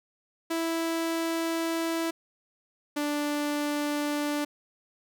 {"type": "tone pair in turn", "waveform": "sawtooth", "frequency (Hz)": [329.6, 293.6], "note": ["E4", "D4"], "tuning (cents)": [0, 0], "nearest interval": "major second", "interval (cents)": 200, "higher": "first", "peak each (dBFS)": -23, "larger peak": "neither", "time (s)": [[0.5, 2.11], [2.96, 4.45]], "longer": "first", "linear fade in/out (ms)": 10, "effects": []}